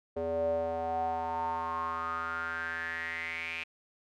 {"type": "tone with band-pass filter sweep", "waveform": "square", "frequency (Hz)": 82.6, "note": "E2", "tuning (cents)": 4, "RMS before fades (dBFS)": -34, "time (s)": [0.16, 3.64], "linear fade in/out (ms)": 10, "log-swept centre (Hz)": [500, 2500], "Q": 8.2, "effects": []}